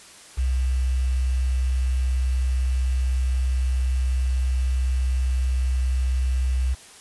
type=tone with quantisation; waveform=sine; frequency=64 Hz; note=C2; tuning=38 cents flat; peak=-19 dBFS; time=0.37-6.75 s; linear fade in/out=20 ms; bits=7; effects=white hiss -46 dBFS RMS until 7 s + resampled to 24000 Hz